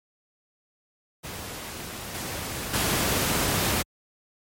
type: noise with level steps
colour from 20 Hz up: pink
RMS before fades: -36 / -32 / -24 dBFS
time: 1.23-3.83 s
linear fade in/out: 20 ms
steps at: 2.14 / 2.73 s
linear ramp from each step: 10 ms
effects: high-pass 60 Hz 12 dB/octave + MP3 64 kbps